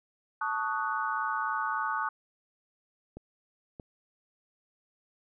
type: chord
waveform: sine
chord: D# half-diminished seventh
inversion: second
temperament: equal with one note detuned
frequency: 880 / 1121 / 1244.5 / 1480 Hz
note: A5 / C#6 / D#6 / F#6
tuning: 0 / +19 / 0 / 0 cents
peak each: -34 dBFS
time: 0.41-2.09 s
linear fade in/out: 5 ms
type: clicks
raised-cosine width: 2 ms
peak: -29 dBFS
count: 2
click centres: 3.17 / 3.798 s
effects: none